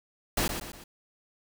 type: noise with echo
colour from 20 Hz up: pink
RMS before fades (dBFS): -27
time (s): 0.37-0.48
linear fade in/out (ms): 5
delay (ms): 120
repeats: 3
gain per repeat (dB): -7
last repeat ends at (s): 0.84
effects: none